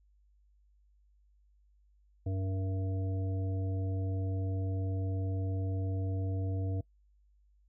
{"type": "harmonic tone with a mistuned harmonic", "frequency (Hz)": 95.7, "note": "G2", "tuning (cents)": -41, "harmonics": [1, 3, 5, 7], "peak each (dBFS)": [-31, -41, -45, -48], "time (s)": [2.26, 6.81], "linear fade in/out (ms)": 5, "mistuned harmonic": 5, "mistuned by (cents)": -30, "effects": ["noise-tail reverb RT60 0.1 s tail -23 dB re dry", "added 50 Hz sine -63 dBFS peak until 7.68 s"]}